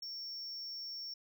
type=tone; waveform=triangle; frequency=5470 Hz; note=F8; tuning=37 cents flat; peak=-40 dBFS; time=0.02-1.14 s; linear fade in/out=5 ms; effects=none